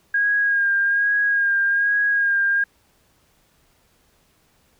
sine tone with vibrato, 1627 Hz, G#6, 36 cents flat, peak -16 dBFS, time 0.14-2.64 s, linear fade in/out 5 ms, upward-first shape sine, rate 1.2 Hz, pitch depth 29 cents each way, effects pink hiss -61 dBFS RMS until 4.79 s

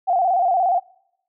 sine tone with vibrato, 730 Hz, F#5, 24 cents flat, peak -15 dBFS, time 0.07-0.8 s, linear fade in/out 20 ms, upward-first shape square, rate 17 Hz, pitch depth 77 cents each way, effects noise-tail reverb RT60 0.8 s tail -26 dB re dry

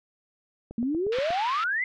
click train, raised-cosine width 2 ms, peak -26 dBFS, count 6, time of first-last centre 0.71-1.305 s, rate 8.4 Hz
sine exponential sweep, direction up, 222.2 to 2112 Hz, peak -24 dBFS, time 0.78-1.84 s, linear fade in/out 2 ms
pink band-pass noise, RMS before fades -36 dBFS, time 1.12-1.64 s, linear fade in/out 2 ms, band 1300 to 3900 Hz, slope 24 dB/octave
effects none

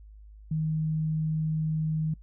sine tone, 157.1 Hz, D#3, 17 cents sharp, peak -25 dBFS, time 0.51-2.14 s, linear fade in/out 5 ms, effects noise-tail reverb RT60 0.1 s tail -25 dB re dry + added 52 Hz sine -46 dBFS peak until 2.22 s

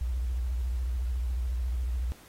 sine tone with vibrato, 61.4 Hz, B1, 9 cents flat, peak -27 dBFS, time 0.01-2.12 s, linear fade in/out 0 ms, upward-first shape sine, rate 14 Hz, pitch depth 140 cents each way, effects pink hiss -55 dBFS RMS until 2.28 s + AAC 48 kbps

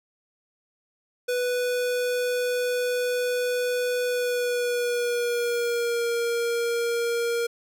square tone with pitch glide, 493.9 to 469.4 Hz, B4 to A#4, 0 to +12 cents, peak -24 dBFS, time 1.28-7.47 s, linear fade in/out 10 ms, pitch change -88 cents, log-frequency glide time 4.05-6.07 s, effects none

